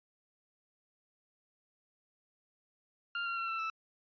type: tone with pitch steps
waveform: 30% pulse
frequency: 1396.9 / 1376.9 / 1357.1 / 1337.7 / 1318.5 Hz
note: F6 / F6 / E6 / E6 / E6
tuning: 0 / -25 / +50 / +25 / 0 cents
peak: -31 dBFS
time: 3.15-3.7 s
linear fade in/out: 2 ms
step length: 110 ms
effects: resampled to 11025 Hz